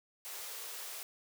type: high-pass noise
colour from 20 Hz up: white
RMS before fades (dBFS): -44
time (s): 0.25-1.03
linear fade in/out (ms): 0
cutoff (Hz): 380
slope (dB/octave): 48
effects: none